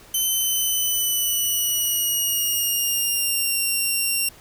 5% pulse tone with pitch glide, 3061 to 2759 Hz, G7 to F7, -42 to -22 cents, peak -12 dBFS, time 0.14-4.29 s, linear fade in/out 5 ms, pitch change -180 cents, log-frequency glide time 0.35-3.58 s, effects pink hiss -48 dBFS RMS until 4.4 s

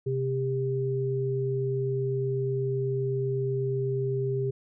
sine tone pair together, 130.2 / 398.6 Hz, C3 / G4, -8 / +29 cents, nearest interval octave + perfect fifth, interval 1937 cents, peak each -28 dBFS, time 0.06-4.51 s, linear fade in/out 10 ms, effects none

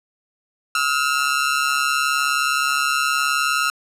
sawtooth ring-modulated tone, 1349 Hz, E6, 40 cents sharp, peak -11 dBFS, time 0.75-3.7 s, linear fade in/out 2 ms, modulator 69.6 Hz, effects low-pass 12000 Hz 12 dB/octave

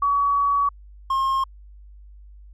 sine / triangle tone pair in turn, 1132 / 1071 Hz, C#6 / C6, +36 / +40 cents, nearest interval minor second, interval 96 cents, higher first, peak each -17 / -17 dBFS, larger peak neither, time 0.02-0.69 / 1.1-1.44 s, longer first, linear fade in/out 5 ms, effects added 50 Hz sine -42 dBFS peak until 2.53 s

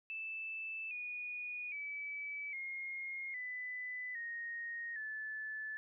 sine tone with pitch steps, 2637 / 2460 / 2296 / 2142 / 1998.5 / 1864.6 / 1739.8 Hz, E7 / D#7 / D7 / C7 / B6 / A#6 / A6, 0 / -20 / -40 / +40 / +20 / 0 / -20 cents, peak -40 dBFS, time 0.1-5.77 s, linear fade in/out 0 ms, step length 810 ms, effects none

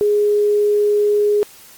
sine tone, 415.3 Hz, G#4, in tune, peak -12 dBFS, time 0.01-1.43 s, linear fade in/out 0 ms, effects white hiss -43 dBFS RMS until 1.77 s + Opus 32 kbps

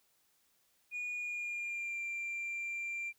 sine tone with pitch glide, 2449 to 2370 Hz, D#7 to D7, -28 to +15 cents, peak -34 dBFS, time 0.91-3.13 s, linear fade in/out 50 ms, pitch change -57 cents, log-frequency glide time 1.14-2.01 s, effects tanh soft clip ceiling -35 dBFS + white hiss -73 dBFS RMS until 3.18 s

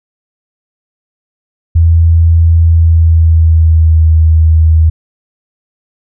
sine tone with pitch glide, 82.8 to 79.89 Hz, E2 to D#2, +8 to +46 cents, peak -3 dBFS, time 1.75-4.9 s, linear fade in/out 10 ms, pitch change -62 cents, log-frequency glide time 2.62-4.06 s, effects none

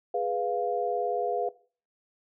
sine chord, F diminished, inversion first, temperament equal, 415.3 / 493.9 / 698.5 Hz, Ab4 / Cb5 / F5, 0 / 0 / 0 cents, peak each -31 / -30 / -29 dBFS, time 0.14-1.49 s, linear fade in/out 5 ms, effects noise-tail reverb RT60 0.4 s tail -19 dB re dry

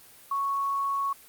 sine tone, 1108.7 Hz, C#6, in tune, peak -25 dBFS, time 0.31-1.13 s, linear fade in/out 5 ms, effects white hiss -52 dBFS RMS until 1.28 s + Opus 32 kbps

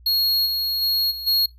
square tone with level steps, 4302 Hz, C8, 47 cents sharp, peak -18 / -22 / -19 / -30 / -17 dBFS, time 0.06-1.46 s, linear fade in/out 5 ms, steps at 0.45 / 0.81 / 1.1 / 1.26 s, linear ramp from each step 20 ms, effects noise-tail reverb RT60 0.2 s tail -21 dB re dry + added 60 Hz sine -45 dBFS peak until 1.58 s

